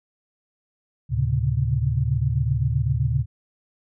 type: tone cluster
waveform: sine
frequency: 75.3 / 112.4 / 132.7 / 140.4 Hz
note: D2 / A2 / C3 / C#3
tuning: +44 / +37 / +25 / +22 cents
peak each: -26 / -23 / -24 / -27 dBFS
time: 1.09-3.26 s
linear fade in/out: 50 ms
effects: none